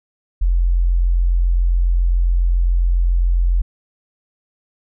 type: tone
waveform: sine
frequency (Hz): 43.65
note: F1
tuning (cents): 0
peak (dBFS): -12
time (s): 0.41-3.62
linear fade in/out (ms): 10
effects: none